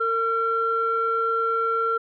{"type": "tone pair together", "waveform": "sine", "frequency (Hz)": [455.2, 1364.1], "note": ["A#4", "F6"], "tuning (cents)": [-41, -41], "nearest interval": "octave + perfect fifth", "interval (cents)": 1900, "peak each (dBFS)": [-25, -21], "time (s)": [0, 1.98], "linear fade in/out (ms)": 10, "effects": ["tanh soft clip ceiling -13 dBFS"]}